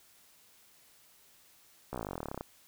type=slowing click train; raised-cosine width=1 ms; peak=-23 dBFS; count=22; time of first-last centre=1.93-2.41 s; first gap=15 ms; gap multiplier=1.04; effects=white hiss -62 dBFS RMS until 2.67 s